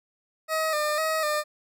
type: tone with vibrato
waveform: 20% pulse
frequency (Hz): 618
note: D#5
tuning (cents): -12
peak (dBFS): -19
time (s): 0.48-1.44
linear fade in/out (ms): 50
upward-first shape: square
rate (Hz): 2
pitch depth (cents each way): 45
effects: none